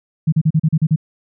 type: tone bursts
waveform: sine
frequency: 157.3 Hz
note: D#3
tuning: 19 cents sharp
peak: -10 dBFS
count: 8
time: 0.27-0.961 s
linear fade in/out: 10 ms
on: 54 ms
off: 37 ms
effects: none